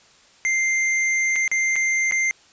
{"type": "tone with dropouts", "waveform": "square", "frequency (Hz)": 2093, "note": "C7", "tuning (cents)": 0, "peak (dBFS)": -19, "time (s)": [0.45, 2.31], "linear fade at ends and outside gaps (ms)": 0, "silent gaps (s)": [[1.358, 1.362], [1.478, 1.515], [1.757, 1.763], [2.111, 2.122]], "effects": ["white hiss -53 dBFS RMS until 2.52 s", "resampled to 16000 Hz"]}